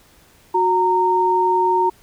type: tone pair together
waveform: sine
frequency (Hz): 366.6 / 922.9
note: F#4 / A#5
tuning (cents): -16 / -18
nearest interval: octave + major third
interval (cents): 1598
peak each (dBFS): -19 / -15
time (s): 0.54-1.9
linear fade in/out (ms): 10
effects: pink hiss -52 dBFS RMS until 2.02 s